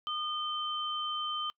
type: tone pair together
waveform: sine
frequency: 1220 / 3096 Hz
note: D#6 / G7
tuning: -34 / -22 cents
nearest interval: octave + major third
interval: 1612 cents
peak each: -35 / -34 dBFS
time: 0.07-1.5 s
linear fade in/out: 0 ms
effects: noise-tail reverb RT60 0.1 s tail -24 dB re dry